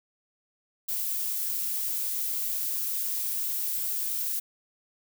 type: noise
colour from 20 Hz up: violet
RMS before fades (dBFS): -30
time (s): 0.88-4.4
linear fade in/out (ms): 10
effects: none